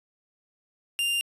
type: tone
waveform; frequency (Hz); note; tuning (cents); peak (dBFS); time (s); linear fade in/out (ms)
45% pulse; 2794; F7; 0; -24; 0.99-1.21; 0
effects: resampled to 32000 Hz